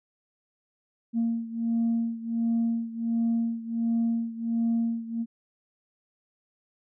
sine beating tone pair, 230 / 231.4 Hz, A#3 / A#3, -23 / -13 cents, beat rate 1.4 Hz, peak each -25 / -28 dBFS, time 1.13-5.26 s, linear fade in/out 50 ms, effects tanh soft clip ceiling -19 dBFS

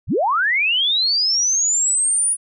sine linear sweep, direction up, 37.07 to 9840 Hz, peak -15 dBFS, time 0.07-2.37 s, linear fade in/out 50 ms, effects none

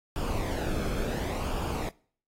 brown noise with flanger, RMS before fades -31 dBFS, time 0.16-1.89 s, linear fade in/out 0 ms, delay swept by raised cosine 0.49 to 1.07 ms, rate 0.7 Hz, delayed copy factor -0.55, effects noise-tail reverb RT60 0.5 s tail -23 dB re dry + AAC 48 kbps

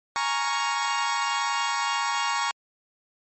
sawtooth chord, Bb minor seventh, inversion third, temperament equal, 830.6 / 932.3 / 1108.7 / 1396.9 Hz, Ab5 / Bb5 / Db6 / F6, 0 / 0 / 0 / 0 cents, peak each -28 / -24 / -24 / -30 dBFS, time 0.16-2.51 s, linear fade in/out 0 ms, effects MP3 32 kbps

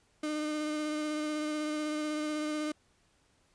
35% pulse tone with vibrato, 303.7 Hz, D#4, 42 cents flat, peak -30 dBFS, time 0.23-2.72 s, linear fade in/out 5 ms, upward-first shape sine, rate 16 Hz, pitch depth 16 cents each way, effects pink hiss -69 dBFS RMS until 3.54 s + resampled to 22050 Hz

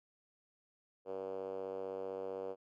5% pulse tone with band-pass filter, 95.6 Hz, G2, 43 cents flat, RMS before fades -42 dBFS, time 1.05-2.56 s, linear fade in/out 50 ms, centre 480 Hz, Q 4.1, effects none

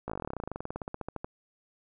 slowing click train, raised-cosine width 1 ms, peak -21 dBFS, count 29, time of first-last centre 0.08-1.245 s, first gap 17 ms, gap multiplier 1.06, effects none

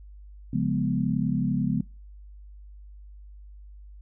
sine chord, C# dominant seventh, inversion none, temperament equal with one note detuned, 138.59 / 176.24 / 207.7 / 246.9 Hz, C#3 / E#3 / G#3 / B3, 0 / +16 / 0 / 0 cents, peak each -28 dBFS, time 0.53-1.81 s, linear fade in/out 5 ms, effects noise-tail reverb RT60 0.3 s tail -23 dB re dry + added 50 Hz sine -43 dBFS peak until 4.01 s

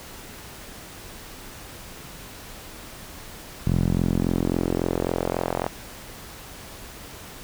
sawtooth tone with band-pass filter sweep, 43.65 Hz, F1, in tune, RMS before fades -24 dBFS, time 3.66-5.68 s, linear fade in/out 10 ms, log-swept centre 150 to 760 Hz, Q 1.5, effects pink hiss -41 dBFS RMS until 7.43 s

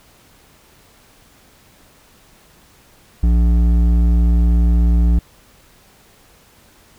sine tone with hard clipping, 58.27 Hz, A#1, in tune, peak -12 dBFS, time 3.23-5.19 s, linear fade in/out 5 ms, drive 9 dB, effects pink hiss -50 dBFS RMS until 6.98 s

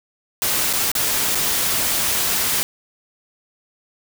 white noise with dropouts, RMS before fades -20 dBFS, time 0.42-2.63 s, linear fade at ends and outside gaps 0 ms, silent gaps 0.729-0.735 / 0.916-0.952 / 1.348-1.354 s, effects none

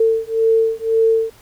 sine beating tone pair, 448.1 / 450 Hz, A4 / A4, +32 / +39 cents, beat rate 1.9 Hz, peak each -16 dBFS, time 0-1.3 s, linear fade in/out 5 ms, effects pink hiss -48 dBFS RMS until 1.41 s

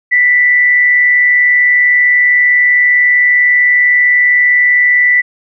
sine tone with amplitude modulation, 1975.5 Hz, B6, in tune, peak -4 dBFS, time 0.11-5.22 s, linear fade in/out 20 ms, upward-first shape sine, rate 140 Hz, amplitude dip 40%, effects none

